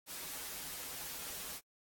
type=noise with comb filter; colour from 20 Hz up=white; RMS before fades=-44 dBFS; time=0.06-1.61 s; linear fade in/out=50 ms; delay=9.1 ms; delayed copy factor=-0.8; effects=AAC 64 kbps